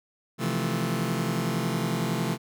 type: chord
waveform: sawtooth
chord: F major seventh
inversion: second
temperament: just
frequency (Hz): 130.96 / 163.7 / 174.61 / 218.3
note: C3 / E3 / F3 / A3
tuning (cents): +2 / -12 / 0 / -13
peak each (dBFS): -27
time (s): 0.38-2.38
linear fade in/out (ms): 50
effects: none